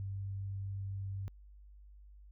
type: tone with pitch glide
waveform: sine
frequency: 98 to 97.38 Hz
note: G2 to G2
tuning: 0 to -11 cents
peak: -37 dBFS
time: 0-1.28 s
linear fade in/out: 0 ms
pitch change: -11 cents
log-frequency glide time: 0.79-1.17 s
effects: added 50 Hz sine -53 dBFS peak until 2.31 s